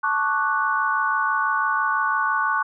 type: chord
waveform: sine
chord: D major seventh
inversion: second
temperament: equal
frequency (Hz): 880 / 1108.7 / 1174.7 / 1480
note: A5 / C#6 / D6 / F#6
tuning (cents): 0 / 0 / 0 / 0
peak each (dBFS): -27 / -23 / -28 / -23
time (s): 0.03-2.63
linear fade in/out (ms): 10
effects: none